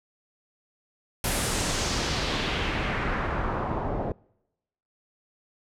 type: noise with low-pass filter sweep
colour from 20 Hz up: pink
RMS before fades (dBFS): -28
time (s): 1.24-4.12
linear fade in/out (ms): 2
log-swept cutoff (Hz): 12000 to 630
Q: 1.6
effects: noise-tail reverb RT60 0.9 s tail -26 dB re dry